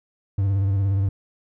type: tone with vibrato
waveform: triangle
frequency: 98.1 Hz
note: G2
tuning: 2 cents sharp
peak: -16 dBFS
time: 0.38-1.09 s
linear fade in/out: 5 ms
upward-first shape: square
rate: 17 Hz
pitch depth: 38 cents each way
effects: none